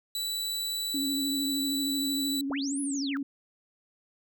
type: tone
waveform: sawtooth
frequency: 3951 Hz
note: B7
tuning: in tune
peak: -27 dBFS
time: 0.15-2.41 s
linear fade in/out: 2 ms
type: tone with vibrato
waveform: sine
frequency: 277.2 Hz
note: C#4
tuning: in tune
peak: -29 dBFS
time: 0.94-3.23 s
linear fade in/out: 5 ms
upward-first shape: triangle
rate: 13 Hz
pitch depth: 51 cents each way
type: linear two-way sweep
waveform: sine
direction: up then down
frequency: 227.2 to 10460 to 1197 Hz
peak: -34 dBFS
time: 2.5-3.17 s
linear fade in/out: 0 ms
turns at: 2.81 s
effects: none